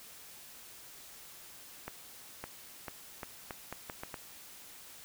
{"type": "accelerating click train", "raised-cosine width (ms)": 0.5, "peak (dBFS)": -24, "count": 9, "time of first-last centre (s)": [1.88, 4.142], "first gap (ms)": 560, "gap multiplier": 0.79, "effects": ["white hiss -52 dBFS RMS until 5.04 s"]}